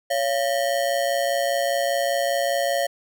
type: ring-modulated tone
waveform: square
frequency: 622.3 Hz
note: D#5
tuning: in tune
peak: -18 dBFS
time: 0.1-2.87 s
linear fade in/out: 10 ms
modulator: 62.5 Hz
effects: none